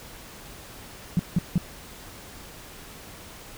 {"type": "tone bursts", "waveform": "sine", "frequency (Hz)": 175.3, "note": "F3", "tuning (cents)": 7, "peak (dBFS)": -17, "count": 3, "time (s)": [1.17, 1.579], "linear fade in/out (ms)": 0, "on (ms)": 23, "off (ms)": 170, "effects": ["pink hiss -44 dBFS RMS until 3.57 s"]}